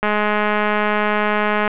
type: click train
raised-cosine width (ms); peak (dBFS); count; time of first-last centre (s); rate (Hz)
0.5; -4; 347; 0.03-1.678; 210
effects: resampled to 8000 Hz + 7-bit